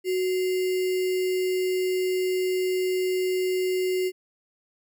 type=tone with sample-and-hold; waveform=sine; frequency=370 Hz; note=F#4; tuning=in tune; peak=-22 dBFS; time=0.04-4.12 s; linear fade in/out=50 ms; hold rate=2450 Hz; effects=none